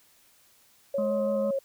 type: tone with vibrato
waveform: sine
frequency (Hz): 550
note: C#5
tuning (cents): -14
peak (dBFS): -25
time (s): 0.94-1.59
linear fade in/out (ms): 5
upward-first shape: square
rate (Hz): 6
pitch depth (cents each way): 18
type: harmonic tone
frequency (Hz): 210.4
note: G#3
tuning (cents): +23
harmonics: 1 / 3 / 5 / 6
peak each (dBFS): -30 / -40 / -44 / -46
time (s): 0.98-1.51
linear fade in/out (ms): 5
effects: white hiss -61 dBFS RMS until 1.64 s